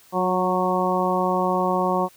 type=harmonic tone with a mistuned harmonic; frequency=183.8 Hz; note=F#3; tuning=11 cents flat; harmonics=1 / 2 / 3 / 4 / 5 / 6; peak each=-26 / -26 / -26 / -26 / -26 / -26 dBFS; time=0.12-2.09 s; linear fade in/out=50 ms; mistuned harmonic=2; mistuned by=-21 cents; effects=white hiss -53 dBFS RMS until 2.16 s